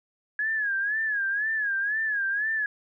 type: tone with vibrato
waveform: sine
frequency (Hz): 1675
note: G#6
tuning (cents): +14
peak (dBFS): -24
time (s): 0.39-2.66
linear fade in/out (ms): 2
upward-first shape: sine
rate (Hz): 2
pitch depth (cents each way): 110
effects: none